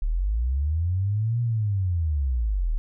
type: linear two-way sweep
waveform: sine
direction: up then down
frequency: 34.65 to 120.4 to 34.65 Hz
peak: -21 dBFS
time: 0.02-2.78 s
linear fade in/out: 0 ms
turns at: 1.41 s
effects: none